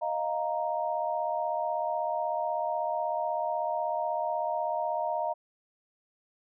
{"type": "chord", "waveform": "sine", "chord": "Eb suspended second", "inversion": "none", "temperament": "equal", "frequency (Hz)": [622.3, 698.5, 932.3], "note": ["Eb5", "F5", "Bb5"], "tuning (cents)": [0, 0, 0], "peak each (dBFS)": [-32, -32, -32], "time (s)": [0.01, 5.34], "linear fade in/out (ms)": 20, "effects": []}